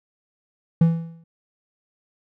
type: tone with exponential decay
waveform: triangle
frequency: 165.6 Hz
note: E3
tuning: 8 cents sharp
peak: -8 dBFS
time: 0.81-1.24 s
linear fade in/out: 5 ms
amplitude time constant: 92 ms
effects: none